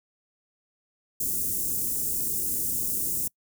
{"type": "band-stop noise", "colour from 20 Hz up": "white", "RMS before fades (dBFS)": -28, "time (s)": [1.2, 3.28], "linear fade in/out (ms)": 5, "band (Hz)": [380, 7500], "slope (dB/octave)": 24, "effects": ["noise-tail reverb RT60 0.1 s tail -26 dB re dry"]}